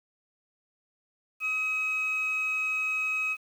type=tone pair together; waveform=sine; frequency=1269.2 / 2548 Hz; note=D#6 / D#7; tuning=+34 / +41 cents; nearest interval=octave; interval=1207 cents; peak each=-36 / -25 dBFS; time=1.4-3.37 s; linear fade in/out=50 ms; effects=tanh soft clip ceiling -23 dBFS + 9-bit